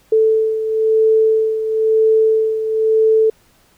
sine beating tone pair, 440 / 441 Hz, A4 / A4, 0 / +4 cents, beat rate 1 Hz, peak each -12 / -19 dBFS, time 0.12-3.3 s, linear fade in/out 5 ms, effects pink hiss -54 dBFS RMS until 3.77 s

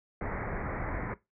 pink low-pass noise, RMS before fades -35 dBFS, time 0.21-1.14 s, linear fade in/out 2 ms, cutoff 2200 Hz, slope 96 dB/octave, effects noise-tail reverb RT60 0.2 s tail -18 dB re dry

